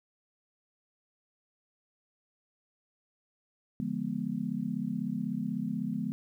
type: chord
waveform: sine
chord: D diminished seventh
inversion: none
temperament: equal with one note detuned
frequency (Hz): 146.83 / 174.61 / 210.7 / 246.9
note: D3 / F3 / Ab3 / Cb4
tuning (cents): 0 / 0 / +25 / 0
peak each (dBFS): -40 / -37 / -34 / -35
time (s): 3.8-6.12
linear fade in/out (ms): 0
effects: 11-bit